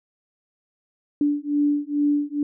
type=beating tone pair; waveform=sine; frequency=290.2 / 292.5 Hz; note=D4 / D4; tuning=-21 / -7 cents; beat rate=2.3 Hz; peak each=-22 / -22 dBFS; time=1.21-2.43 s; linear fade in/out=2 ms; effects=none